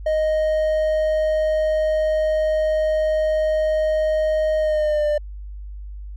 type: tone with pitch glide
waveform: triangle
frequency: 622.3 to 596.6 Hz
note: D#5 to D5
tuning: 0 to +27 cents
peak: -15 dBFS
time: 0.06-5.18 s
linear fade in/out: 5 ms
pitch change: -73 cents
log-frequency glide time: 4.59-5.06 s
effects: added 50 Hz sine -31 dBFS peak until 6.16 s